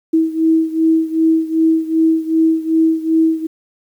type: beating tone pair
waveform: sine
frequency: 321.7 / 324.3 Hz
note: E4 / E4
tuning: -42 / -28 cents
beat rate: 2.6 Hz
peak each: -13 / -16 dBFS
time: 0.13-3.47 s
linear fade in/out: 10 ms
effects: 8-bit